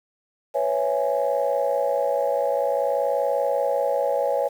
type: chord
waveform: sine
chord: C# minor seventh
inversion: third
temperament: equal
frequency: 493.9 / 554.4 / 659.3 / 830.6 Hz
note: B4 / C#5 / E5 / G#5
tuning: 0 / 0 / 0 / 0 cents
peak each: -26 / -22 / -27 / -27 dBFS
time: 0.54-4.49 s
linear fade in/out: 20 ms
effects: tanh soft clip ceiling -11 dBFS + 8-bit